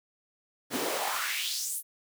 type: noise with high-pass filter sweep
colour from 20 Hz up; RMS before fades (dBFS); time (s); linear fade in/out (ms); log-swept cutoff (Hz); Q
pink; -32; 0.7-1.83; 50; 230 to 12000; 2.8
effects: none